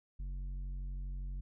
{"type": "tone with tanh clipping", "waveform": "sine", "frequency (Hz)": 46.25, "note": "F#1", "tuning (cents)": 0, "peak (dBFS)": -39, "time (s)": [0.19, 1.41], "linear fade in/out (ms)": 10, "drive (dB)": 8, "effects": []}